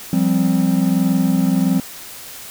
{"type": "chord", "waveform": "triangle", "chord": "F suspended second", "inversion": "none", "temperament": "equal", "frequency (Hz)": [174.61, 196, 261.6], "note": ["F3", "G3", "C4"], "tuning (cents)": [0, 0, 0], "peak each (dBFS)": -16, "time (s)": [0.13, 1.8], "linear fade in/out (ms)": 2, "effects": ["white hiss -35 dBFS RMS until 2.5 s"]}